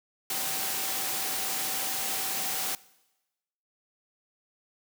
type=tone in noise; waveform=sine; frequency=770 Hz; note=G5; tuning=31 cents flat; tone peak=-42 dBFS; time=0.3-2.75 s; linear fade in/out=2 ms; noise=white; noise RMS=-31 dBFS; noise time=0.3-2.75 s; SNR=-14 dB; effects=noise-tail reverb RT60 1.0 s tail -21 dB re dry + high-pass 150 Hz 12 dB/octave